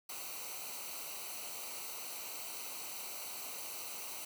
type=noise with comb filter; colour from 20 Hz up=white; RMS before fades=-44 dBFS; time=0.09-4.25 s; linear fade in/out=5 ms; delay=0.58 ms; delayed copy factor=-0.75; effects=none